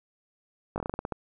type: slowing click train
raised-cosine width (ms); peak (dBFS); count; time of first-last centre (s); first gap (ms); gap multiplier
1; -17; 10; 0.76-1.123; 19; 1.18
effects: none